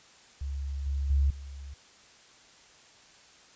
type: tone with level steps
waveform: sine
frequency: 69.5 Hz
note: C#2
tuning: 5 cents sharp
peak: -31 / -27 / -21 / -39 dBFS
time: 0.41-1.74 s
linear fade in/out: 5 ms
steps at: 0.86 / 1.1 / 1.3 s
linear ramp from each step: 5 ms
effects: white hiss -56 dBFS RMS until 3.55 s + resampled to 16000 Hz